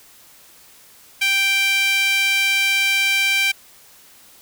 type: tone with high-pass filter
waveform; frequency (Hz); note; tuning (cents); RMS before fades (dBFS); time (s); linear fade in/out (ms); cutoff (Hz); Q
sawtooth; 784; G5; 0; -18; 1.21-3.52; 10; 2400; 3.7
effects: white hiss -48 dBFS RMS until 4.41 s